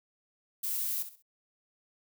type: noise with echo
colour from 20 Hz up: violet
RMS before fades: -33 dBFS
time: 0.63-1.03 s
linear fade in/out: 10 ms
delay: 65 ms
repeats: 3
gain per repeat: -11 dB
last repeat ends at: 1.225 s
effects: none